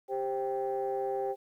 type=tone cluster; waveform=sine; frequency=394.9 / 527 / 785 Hz; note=G4 / C5 / G5; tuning=+13 / +12 / +2 cents; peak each=-32 / -34 / -34 dBFS; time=0.08-1.36 s; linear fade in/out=50 ms; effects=tanh soft clip ceiling -23 dBFS + 11-bit